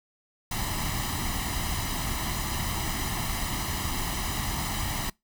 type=noise with comb filter; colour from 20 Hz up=pink; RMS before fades=-30 dBFS; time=0.51-5.1 s; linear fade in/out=5 ms; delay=1 ms; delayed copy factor=+0.7; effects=noise-tail reverb RT60 0.2 s tail -25 dB re dry